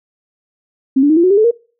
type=tone with pitch steps; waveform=sine; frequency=266.7 / 289.2 / 313.5 / 339.9 / 368.6 / 399.6 / 433.3 / 469.7 Hz; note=C4 / D4 / D#4 / F4 / F#4 / G4 / A4 / A#4; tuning=+33 / -27 / +13 / -47 / -7 / +33 / -27 / +13 cents; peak=-7 dBFS; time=0.96-1.512 s; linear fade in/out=10 ms; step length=69 ms; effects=noise-tail reverb RT60 0.4 s tail -25 dB re dry